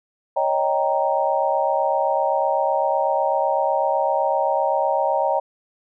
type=chord; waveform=sine; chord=Eb dominant seventh; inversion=third; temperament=equal; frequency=554.4 / 622.3 / 784 / 932.3 Hz; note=Db5 / Eb5 / G5 / Bb5; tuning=0 / 0 / 0 / 0 cents; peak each=-23 dBFS; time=0.36-5.4 s; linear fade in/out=10 ms; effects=none